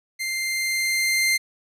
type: tone with level ramp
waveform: sawtooth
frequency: 2093 Hz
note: C7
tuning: in tune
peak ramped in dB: -22 to -14 dBFS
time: 0.19-1.38 s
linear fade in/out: 20 ms
effects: resampled to 32000 Hz